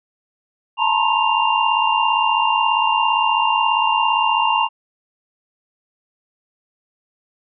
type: tone cluster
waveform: sine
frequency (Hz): 866 / 904 / 961 / 1066 / 2788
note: A5 / A5 / B5 / C6 / F7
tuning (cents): -28 / +47 / -48 / +32 / -4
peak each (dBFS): -21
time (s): 0.77-4.69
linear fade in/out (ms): 50
effects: none